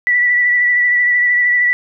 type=tone with vibrato; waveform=sine; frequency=1959 Hz; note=B6; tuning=15 cents flat; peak=-10 dBFS; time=0.07-1.73 s; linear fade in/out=0 ms; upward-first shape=triangle; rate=13 Hz; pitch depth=26 cents each way; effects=none